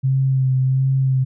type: tone with vibrato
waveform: sine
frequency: 132.1 Hz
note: C3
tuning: 17 cents sharp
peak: -14 dBFS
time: 0.03-1.25 s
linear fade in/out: 20 ms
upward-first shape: sine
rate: 1.4 Hz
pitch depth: 24 cents each way
effects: none